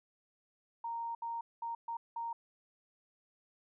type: tone bursts at uneven times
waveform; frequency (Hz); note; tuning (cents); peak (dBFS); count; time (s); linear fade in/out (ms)
sine; 928; A#5; -8; -36; 5; 0.84-1.15 / 1.22-1.41 / 1.62-1.75 / 1.88-1.97 / 2.16-2.33; 5
effects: none